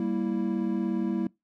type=chord; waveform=triangle; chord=E diminished; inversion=first; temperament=equal; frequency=196 / 233.1 / 329.6 Hz; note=G3 / Bb3 / E4; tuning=0 / 0 / 0 cents; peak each=-28 dBFS; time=0-1.27 s; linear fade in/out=2 ms; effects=noise-tail reverb RT60 0.2 s tail -23 dB re dry